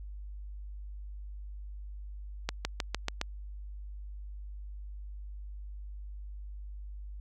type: accelerating click train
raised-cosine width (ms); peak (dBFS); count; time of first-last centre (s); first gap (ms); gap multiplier
0.2; -13; 6; 2.49-3.214; 160; 0.95
effects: added 50 Hz sine -40 dBFS peak until 7.2 s

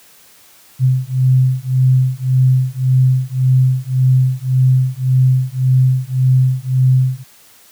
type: beating tone pair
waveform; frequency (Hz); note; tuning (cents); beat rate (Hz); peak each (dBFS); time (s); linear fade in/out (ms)
sine; 128.4 / 130.2; C3 / C3; -32 / -8; 1.8; -13; 0.79-7.24; 50
effects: white hiss -46 dBFS RMS until 7.71 s + high-pass 60 Hz 12 dB/octave

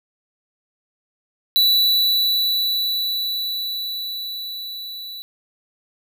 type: tone with level ramp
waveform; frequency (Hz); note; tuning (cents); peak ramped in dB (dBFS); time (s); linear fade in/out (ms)
square; 3954; B7; +1; -13 to -32; 1.56-5.22; 0
effects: none

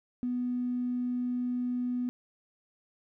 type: tone with tanh clipping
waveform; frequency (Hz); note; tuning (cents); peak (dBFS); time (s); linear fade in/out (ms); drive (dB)
triangle; 246.9; B3; 0; -28; 0.23-2.09; 0; 2
effects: none

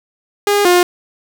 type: tone pair in turn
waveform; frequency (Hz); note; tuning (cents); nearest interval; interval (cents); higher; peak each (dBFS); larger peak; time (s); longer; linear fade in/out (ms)
sawtooth; 408.5 / 355.6; G#4 / F4; -29 / +31; major second; 240; first; -7 / -4; second; 0.47-0.65 / 0.65-0.83; neither; 2
effects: none

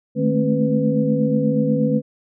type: tone cluster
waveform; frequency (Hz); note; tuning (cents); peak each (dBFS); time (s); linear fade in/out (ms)
sine; 153.5 / 215.3 / 223.6 / 268.8 / 498.3; D#3 / A3 / A3 / C4 / B4; -23 / -37 / +28 / +47 / +15; -22; 0.15-2.02; 50
effects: none

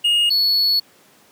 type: tone pair in turn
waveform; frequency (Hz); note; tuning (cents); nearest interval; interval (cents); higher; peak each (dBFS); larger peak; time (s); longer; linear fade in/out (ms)
triangle; 2857 / 4400; F7 / C#8; +39 / -14; perfect fifth; 747; second; -12 / -13; first; 0.04-0.3 / 0.3-0.8; second; 10
effects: pink hiss -52 dBFS RMS until 1.31 s + high-pass 200 Hz 12 dB/octave

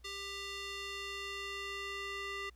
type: tone with band-pass filter sweep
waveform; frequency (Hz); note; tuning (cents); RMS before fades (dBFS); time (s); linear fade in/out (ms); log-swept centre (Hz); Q
square; 396.6; G4; +20; -42; 0.04-2.5; 10; 3800 to 2200; 1.3
effects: added 60 Hz sine -57 dBFS peak until 2.55 s + pink hiss -73 dBFS RMS until 2.55 s

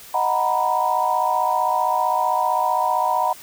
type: chord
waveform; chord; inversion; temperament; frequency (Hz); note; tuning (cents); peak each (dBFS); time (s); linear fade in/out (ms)
sine; B major seventh; first; equal; 622.3 / 740 / 932.3 / 987.8; D#5 / F#5 / A#5 / B5; 0 / 0 / 0 / 0; -27 / -22 / -22 / -22; 0.14-3.33; 5
effects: white hiss -42 dBFS RMS until 3.42 s

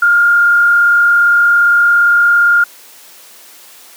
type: tone with frequency modulation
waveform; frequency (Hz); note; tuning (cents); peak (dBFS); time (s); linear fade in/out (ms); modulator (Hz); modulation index
sine; 1409; F6; +15; -6; 0.02-2.64; 5; 37.5; 0.43
effects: white hiss -39 dBFS RMS until 3.96 s + high-pass 300 Hz 12 dB/octave

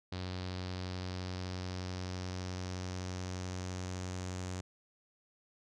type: tone with low-pass filter sweep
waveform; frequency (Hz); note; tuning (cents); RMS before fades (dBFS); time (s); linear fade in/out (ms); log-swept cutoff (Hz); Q
sawtooth; 91.6; F#2; -17; -40; 0.12-4.61; 5; 4400 to 7000; 3.3
effects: none

